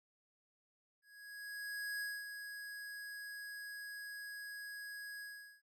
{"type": "tone with ADSR envelope", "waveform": "square", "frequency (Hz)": 1661.2, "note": "G#6", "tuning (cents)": 0, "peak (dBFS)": -39, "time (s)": [1.02, 5.62], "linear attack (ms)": 990, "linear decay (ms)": 230, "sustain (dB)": -7, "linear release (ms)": 410, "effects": []}